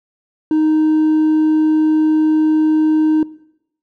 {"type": "tone with hard clipping", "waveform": "sine", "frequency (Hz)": 311.1, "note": "D#4", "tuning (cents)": 0, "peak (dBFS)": -12, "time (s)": [0.51, 3.23], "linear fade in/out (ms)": 2, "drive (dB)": 2, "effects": ["noise-tail reverb RT60 0.8 s tail -20 dB re dry"]}